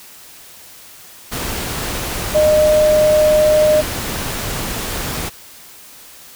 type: tone in noise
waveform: sine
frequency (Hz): 611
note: D#5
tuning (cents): -32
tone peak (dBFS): -9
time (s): 2.34-3.82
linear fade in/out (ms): 20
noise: pink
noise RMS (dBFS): -23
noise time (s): 1.31-5.3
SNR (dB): +11
effects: white hiss -40 dBFS RMS until 6.35 s